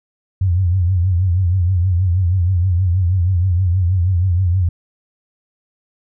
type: tone with vibrato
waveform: sine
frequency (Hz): 90.5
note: F#2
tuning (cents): -38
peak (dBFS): -12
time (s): 0.41-4.69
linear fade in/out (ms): 5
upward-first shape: triangle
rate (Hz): 6.3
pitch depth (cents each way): 130
effects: none